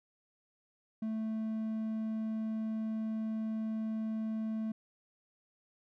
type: tone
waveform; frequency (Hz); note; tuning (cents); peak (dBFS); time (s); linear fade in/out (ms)
triangle; 220; A3; 0; -31; 1.02-4.72; 5
effects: none